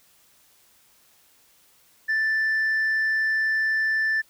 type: tone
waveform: sine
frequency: 1764 Hz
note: A6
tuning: 4 cents sharp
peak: -18 dBFS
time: 2.08-4.22 s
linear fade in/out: 20 ms
effects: tanh soft clip ceiling -19 dBFS + white hiss -59 dBFS RMS until 4.29 s

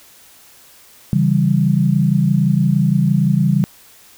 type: chord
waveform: sine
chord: C# diminished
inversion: none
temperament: equal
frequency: 138.59 / 164.81 / 196 Hz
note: C#3 / E3 / G3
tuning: 0 / 0 / 0 cents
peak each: -16 dBFS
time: 1.13-3.64 s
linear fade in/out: 0 ms
effects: white hiss -46 dBFS RMS until 4.17 s

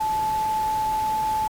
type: tone in noise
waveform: sine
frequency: 868 Hz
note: A5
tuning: 24 cents flat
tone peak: -21 dBFS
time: 0-1.48 s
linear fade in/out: 10 ms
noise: pink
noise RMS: -38 dBFS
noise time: 0-1.48 s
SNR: +14 dB
effects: AAC 64 kbps

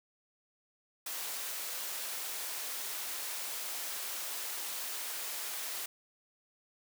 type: high-pass noise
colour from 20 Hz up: white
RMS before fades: -39 dBFS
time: 1.06-5.86 s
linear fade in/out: 5 ms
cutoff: 460 Hz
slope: 12 dB/octave
effects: none

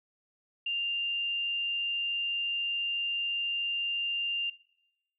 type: tone with frequency modulation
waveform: sine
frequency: 2794 Hz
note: F7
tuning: in tune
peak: -29 dBFS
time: 0.66-4.5 s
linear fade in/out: 5 ms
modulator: 84.7 Hz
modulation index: 0.27
effects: noise-tail reverb RT60 0.9 s tail -20 dB re dry

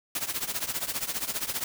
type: noise with tremolo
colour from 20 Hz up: white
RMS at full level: -28 dBFS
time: 0.15-1.64 s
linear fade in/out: 2 ms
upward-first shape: triangle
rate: 15 Hz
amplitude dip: 90%
effects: none

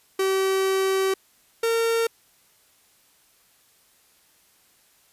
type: tone pair in turn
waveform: 45% pulse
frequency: 383.7 / 457.9 Hz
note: G4 / A#4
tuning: -37 / -31 cents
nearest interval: minor third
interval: 306 cents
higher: second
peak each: -20 dBFS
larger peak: neither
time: 0.19-1.14 / 1.63-2.07 s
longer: first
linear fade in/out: 5 ms
effects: white hiss -60 dBFS RMS until 5.12 s + resampled to 32000 Hz

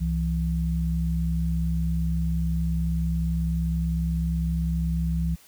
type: tone pair together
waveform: sine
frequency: 65.76 / 166 Hz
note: C2 / E3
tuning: +9 / +12 cents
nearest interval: octave + major third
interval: 1603 cents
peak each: -25 dBFS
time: 0-5.36 s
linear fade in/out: 20 ms
effects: white hiss -54 dBFS RMS until 5.47 s

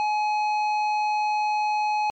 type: tone with tanh clipping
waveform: sine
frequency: 845 Hz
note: G#5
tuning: 30 cents sharp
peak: -23 dBFS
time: 0-2.1 s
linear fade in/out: 0 ms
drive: 13 dB
effects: low-pass 5000 Hz 12 dB/octave + MP3 96 kbps

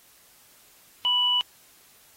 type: tone pair together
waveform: sine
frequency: 985.5 / 2960 Hz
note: B5 / F#7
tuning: -4 / 0 cents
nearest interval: octave + perfect fifth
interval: 1904 cents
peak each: -30 / -20 dBFS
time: 1.05-1.41 s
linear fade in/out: 0 ms
effects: white hiss -56 dBFS RMS until 2.16 s + AAC 48 kbps

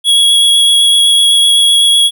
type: tone with vibrato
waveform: square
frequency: 3334 Hz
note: G#7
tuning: 6 cents sharp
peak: -6 dBFS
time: 0.04-2.11 s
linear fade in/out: 50 ms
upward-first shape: sine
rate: 7.9 Hz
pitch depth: 11 cents each way
effects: none

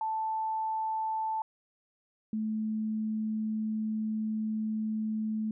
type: tone pair in turn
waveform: sine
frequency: 880 / 217.3 Hz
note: A5 / A3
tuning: 0 / -21 cents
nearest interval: 2 octaves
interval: 2421 cents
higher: first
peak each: -29 / -29 dBFS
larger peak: neither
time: 0.01-1.42 / 2.33-5.51 s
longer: second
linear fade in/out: 2 ms
effects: none

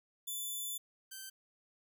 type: tone pair in turn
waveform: 5% pulse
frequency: 3500 / 1551.9 Hz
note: A7 / G6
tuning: -10 / -18 cents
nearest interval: octave + major second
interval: 1408 cents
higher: first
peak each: -30 / -34 dBFS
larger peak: first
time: 0.27-0.78 / 1.11-1.3 s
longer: first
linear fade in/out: 10 ms
effects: none

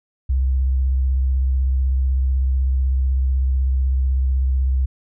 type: tone with vibrato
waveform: sine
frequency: 65.41 Hz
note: C2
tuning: in tune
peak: -15 dBFS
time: 0.29-4.86 s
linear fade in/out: 10 ms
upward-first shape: triangle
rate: 16 Hz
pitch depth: 52 cents each way
effects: none

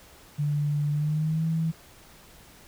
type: tone with pitch glide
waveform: sine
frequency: 146.83 to 161.98 Hz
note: D3 to E3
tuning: 0 to -30 cents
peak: -23 dBFS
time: 0.38-1.72 s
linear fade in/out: 20 ms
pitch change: +170 cents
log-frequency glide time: 0.91-1.46 s
effects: pink hiss -52 dBFS RMS until 2.67 s

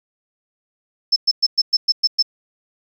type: tone bursts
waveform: sine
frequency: 5274 Hz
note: E8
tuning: in tune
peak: -11 dBFS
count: 8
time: 1.12-2.226 s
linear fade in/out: 10 ms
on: 42 ms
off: 110 ms
effects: 8-bit

